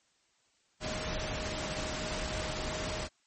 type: tone in noise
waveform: sine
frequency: 622.3 Hz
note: D#5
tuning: in tune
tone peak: -41 dBFS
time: 0.8-3.09 s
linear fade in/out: 50 ms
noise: pink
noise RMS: -36 dBFS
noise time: 0.8-3.09 s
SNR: -8 dB
effects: white hiss -71 dBFS RMS until 3.26 s + MP3 32 kbps